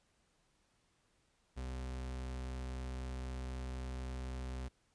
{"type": "tone", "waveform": "40% pulse", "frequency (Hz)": 63.9, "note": "C2", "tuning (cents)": -40, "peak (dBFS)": -39, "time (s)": [1.56, 4.69], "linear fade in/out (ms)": 20, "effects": ["pink hiss -75 dBFS RMS until 4.94 s", "resampled to 22050 Hz"]}